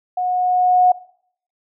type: tone with level ramp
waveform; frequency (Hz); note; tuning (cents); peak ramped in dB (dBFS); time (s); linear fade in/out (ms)
sine; 728; F#5; -28; -18 to -8; 0.17-0.92; 5
effects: noise-tail reverb RT60 0.6 s tail -19 dB re dry